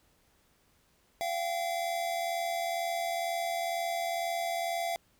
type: tone pair together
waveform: square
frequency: 685.9 / 768 Hz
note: F5 / G5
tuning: -31 / -36 cents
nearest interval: major second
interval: 195 cents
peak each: -32 / -38 dBFS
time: 1.21-4.96 s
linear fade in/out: 0 ms
effects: pink hiss -68 dBFS RMS until 5.19 s